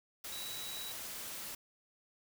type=tone in noise; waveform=sine; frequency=3900 Hz; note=B7; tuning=23 cents flat; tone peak=-44 dBFS; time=0.32-0.92 s; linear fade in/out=5 ms; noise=white; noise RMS=-44 dBFS; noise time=0.24-1.55 s; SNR=-3 dB; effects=none